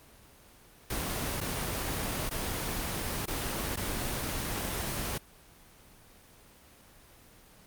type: noise with dropouts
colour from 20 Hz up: pink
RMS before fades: -33 dBFS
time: 0.9-5.18 s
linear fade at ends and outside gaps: 5 ms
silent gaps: 1.405-1.411 / 2.294-2.309 / 3.258-3.278 / 3.76-3.771 s
effects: pink hiss -56 dBFS RMS until 7.66 s + Opus 24 kbps